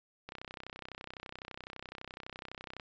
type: click train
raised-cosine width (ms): 0.3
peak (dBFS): -27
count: 81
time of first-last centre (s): 0.29-2.798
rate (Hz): 31.9
effects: resampled to 16000 Hz